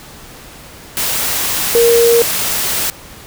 sine tone in noise, 467.4 Hz, A#4, 5 cents sharp, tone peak -7 dBFS, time 1.75-2.22 s, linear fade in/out 0 ms, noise white, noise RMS -17 dBFS, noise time 0.97-2.9 s, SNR +7 dB, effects pink hiss -36 dBFS RMS until 3.26 s

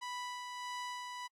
sawtooth tone with tremolo, 987.8 Hz, B5, in tune, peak -35 dBFS, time 0.01-1.28 s, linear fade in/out 20 ms, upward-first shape sine, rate 1.6 Hz, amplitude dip 35%, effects low-pass 8000 Hz 12 dB/octave + AAC 64 kbps

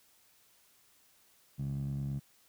15% pulse tone with band-pass filter, 69.3 Hz, C#2, in tune, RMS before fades -36 dBFS, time 1.58-2.2 s, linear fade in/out 20 ms, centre 150 Hz, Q 3.5, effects white hiss -66 dBFS RMS until 2.48 s

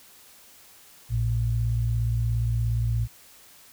sine tone pair together, 56.99 / 114.1 Hz, A#1 / A#2, -38 / -37 cents, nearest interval octave, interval 1201 cents, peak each -27 / -23 dBFS, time 1.09-3.08 s, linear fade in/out 50 ms, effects white hiss -52 dBFS RMS until 3.72 s

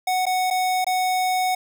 square tone with dropouts, 740 Hz, F#5, in tune, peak -20 dBFS, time 0.07-1.55 s, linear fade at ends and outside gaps 5 ms, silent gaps 0.256-0.265 / 0.503-0.508 / 0.845-0.866 s, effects none

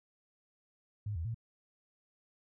sine tone with pitch steps, 104.4 / 81.7 / 114.4 Hz, G#2 / E2 / A#2, +10 / -15 / -32 cents, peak -34 dBFS, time 1.06-1.345 s, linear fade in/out 5 ms, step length 95 ms, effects none

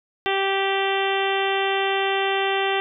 harmonic tone, 390.2 Hz, G4, 8 cents flat, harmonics 1 / 2 / 3 / 4 / 5 / 6 / 7 / 8 / 9, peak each -24 / -25 / -31 / -31 / -29 / -34 / -30 / -31 / -35 dBFS, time 0.26-2.8 s, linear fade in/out 0 ms, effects none

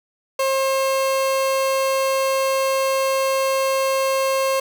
30% pulse tone, 535 Hz, C5, 38 cents sharp, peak -15 dBFS, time 0.39-4.6 s, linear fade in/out 5 ms, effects none

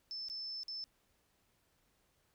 sine tone with dropouts, 5274 Hz, E8, in tune, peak -40 dBFS, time 0.11-0.84 s, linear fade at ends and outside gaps 0 ms, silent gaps 0.285-0.299 / 0.633-0.682 s, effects pink hiss -75 dBFS RMS until 2.34 s

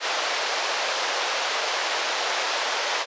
pink band-pass noise, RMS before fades -26 dBFS, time 0-3.06 s, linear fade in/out 50 ms, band 530 to 6000 Hz, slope 24 dB/octave, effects resampled to 16000 Hz

